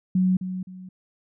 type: tone with echo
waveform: sine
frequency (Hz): 185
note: F#3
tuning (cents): 0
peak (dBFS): -17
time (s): 0.15-0.37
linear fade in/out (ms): 5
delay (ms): 260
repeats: 2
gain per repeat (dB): -10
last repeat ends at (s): 0.89
effects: none